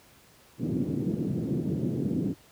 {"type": "band-pass noise", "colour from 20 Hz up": "pink", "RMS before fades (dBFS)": -29, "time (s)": [0.58, 2.35], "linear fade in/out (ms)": 50, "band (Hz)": [130, 340], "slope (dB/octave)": 24, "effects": ["pink hiss -57 dBFS RMS until 2.51 s", "high-pass 60 Hz 12 dB/octave"]}